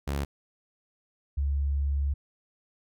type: tone pair in turn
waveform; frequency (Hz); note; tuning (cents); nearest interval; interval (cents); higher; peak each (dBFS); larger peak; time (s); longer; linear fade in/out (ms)
sawtooth / sine; 70.3 / 70.3; C#2 / C#2; +25 / +25; unison; 0; neither; -24 / -24; neither; 0.07-0.25 / 1.37-2.14; second; 10
effects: none